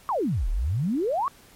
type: exponential two-way sweep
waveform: sine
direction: down then up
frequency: 1174.7 to 34.3 to 1174.7 Hz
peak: -22 dBFS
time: 0.09-1.28 s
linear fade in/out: 0 ms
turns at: 0.49 s
effects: pink hiss -53 dBFS RMS until 1.55 s + MP3 64 kbps